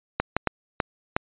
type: clicks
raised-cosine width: 0.5 ms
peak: -6 dBFS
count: 5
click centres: 0.2 / 0.366 / 0.473 / 0.802 / 1.165 s
effects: resampled to 8000 Hz